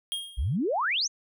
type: tone with exponential decay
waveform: square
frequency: 3242 Hz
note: G#7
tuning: 42 cents flat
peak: -27 dBFS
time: 0.12-0.56 s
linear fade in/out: 0 ms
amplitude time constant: 94 ms
type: exponential sweep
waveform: sine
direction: up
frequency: 51 to 6730 Hz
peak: -24 dBFS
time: 0.37-1.08 s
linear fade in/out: 20 ms
effects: none